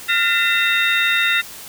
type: tone cluster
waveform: sine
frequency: 1402 / 1813 / 2020 / 2697 / 3694 Hz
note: F6 / A#6 / B6 / E7 / A#7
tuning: +6 / -49 / +39 / +39 / -16 cents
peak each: -21 dBFS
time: 0.08-1.42 s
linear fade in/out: 20 ms
effects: white hiss -36 dBFS RMS until 1.68 s